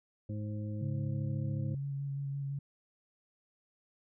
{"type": "harmonic tone", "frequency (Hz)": 105.5, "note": "G#2", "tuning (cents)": 28, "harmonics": [1, 2, 3, 5], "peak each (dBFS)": [-36, -42, -46, -50], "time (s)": [0.29, 1.75], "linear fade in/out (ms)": 5}
{"type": "tone with vibrato", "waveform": "sine", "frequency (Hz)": 139.4, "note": "C#3", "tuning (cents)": 10, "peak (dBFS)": -34, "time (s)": [0.81, 2.59], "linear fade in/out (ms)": 5, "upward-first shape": "square", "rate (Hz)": 5.9, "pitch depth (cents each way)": 13}
{"effects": []}